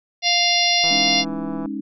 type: harmonic tone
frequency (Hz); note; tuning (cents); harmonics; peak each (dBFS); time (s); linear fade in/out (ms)
698.5; F5; 0; 1 / 3 / 4 / 5 / 6 / 7 / 8; -23 / -23 / -23 / -23 / -23 / -23 / -23; 0.22-1.25; 50
type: click train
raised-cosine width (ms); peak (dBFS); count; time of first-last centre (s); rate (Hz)
1; -20; 136; 0.84-1.658; 165
type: chord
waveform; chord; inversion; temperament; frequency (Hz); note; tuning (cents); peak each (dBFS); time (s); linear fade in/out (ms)
sine; Ab suspended fourth; none; just; 207.7 / 276.9 / 311.5; Ab3 / Db4 / Eb4; 0 / -2 / +2; -30 / -28 / -30; 0.9-1.81; 10
effects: none